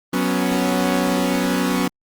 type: chord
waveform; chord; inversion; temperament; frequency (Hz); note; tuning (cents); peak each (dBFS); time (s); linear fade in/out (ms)
sawtooth; F# suspended fourth; none; equal; 185 / 246.9 / 277.2; F#3 / B3 / C#4; 0 / 0 / 0; -18; 0.13-1.88; 5
effects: Opus 24 kbps